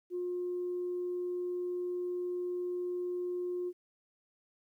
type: tone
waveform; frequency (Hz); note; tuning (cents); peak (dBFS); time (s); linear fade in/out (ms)
sine; 357.1; F4; +39; -32; 0.1-3.73; 50
effects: tanh soft clip ceiling -28 dBFS + 12-bit